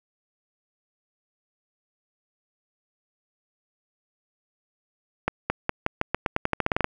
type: accelerating click train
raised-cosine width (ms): 0.5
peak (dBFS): -7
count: 16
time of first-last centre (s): 5.28-6.844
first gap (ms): 220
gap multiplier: 0.88
effects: 8-bit